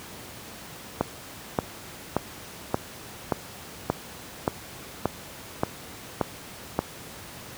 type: click train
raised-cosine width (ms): 1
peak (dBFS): -7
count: 11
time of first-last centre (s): 1.01-6.79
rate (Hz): 1.73
effects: pink hiss -42 dBFS RMS until 7.57 s + high-pass 80 Hz 12 dB/octave